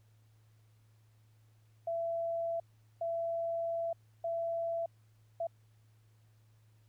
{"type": "tone bursts at uneven times", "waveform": "sine", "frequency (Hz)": 670, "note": "E5", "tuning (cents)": 28, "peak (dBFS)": -32, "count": 4, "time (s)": [[1.87, 2.6], [3.01, 3.93], [4.24, 4.86], [5.4, 5.47]], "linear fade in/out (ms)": 5, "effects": ["added 109 Hz sine -62 dBFS peak until 6.88 s", "pink hiss -75 dBFS RMS until 6.88 s"]}